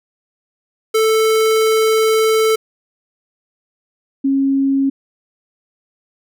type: tone pair in turn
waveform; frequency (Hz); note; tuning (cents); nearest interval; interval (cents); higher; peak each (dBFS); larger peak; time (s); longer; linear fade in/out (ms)
square / sine; 440.4 / 272.7; A4 / C#4; +2 / -28; minor sixth; 830; first; -12; neither; 0.94-2.56 / 4.24-4.9; first; 10
effects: none